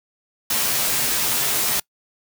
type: noise with comb filter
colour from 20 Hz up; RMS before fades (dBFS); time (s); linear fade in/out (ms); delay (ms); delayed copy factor
white; -21; 0.5-1.8; 5; 11; -0.65
effects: noise-tail reverb RT60 0.1 s tail -25 dB re dry + high-pass 60 Hz 12 dB/octave